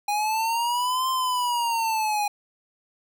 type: linear two-way sweep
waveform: square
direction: up then down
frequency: 819 to 1046 to 819 Hz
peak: -23 dBFS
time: 0.08-2.28 s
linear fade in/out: 5 ms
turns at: 1.09 s
effects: none